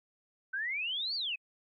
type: exponential two-way sweep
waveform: sine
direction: up then down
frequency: 1503 to 4699 to 2475 Hz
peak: -32 dBFS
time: 0.53-1.36 s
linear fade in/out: 10 ms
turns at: 1.15 s
effects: AAC 48 kbps